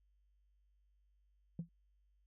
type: tone with exponential decay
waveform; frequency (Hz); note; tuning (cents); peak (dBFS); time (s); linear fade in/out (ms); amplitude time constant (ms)
sine; 168.5; E3; +38; -33; 1.59-1.69; 2; 21
effects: tanh soft clip ceiling -35 dBFS + added 50 Hz sine -70 dBFS peak until 2.26 s